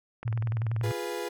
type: click train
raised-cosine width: 0.5 ms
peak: -25 dBFS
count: 15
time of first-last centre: 0.23-0.91 s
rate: 20.6 Hz
type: tone with vibrato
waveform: sine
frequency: 112.8 Hz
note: A2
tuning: 44 cents sharp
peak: -26 dBFS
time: 0.25-0.92 s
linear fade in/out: 10 ms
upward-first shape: sine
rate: 11 Hz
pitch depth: 91 cents each way
type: chord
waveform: 35% pulse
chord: F diminished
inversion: none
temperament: equal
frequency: 349.2 / 415.3 / 493.9 Hz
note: F4 / Ab4 / Cb5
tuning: 0 / 0 / 0 cents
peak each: -35 / -34 / -34 dBFS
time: 0.83-1.29 s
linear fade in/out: 10 ms
effects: none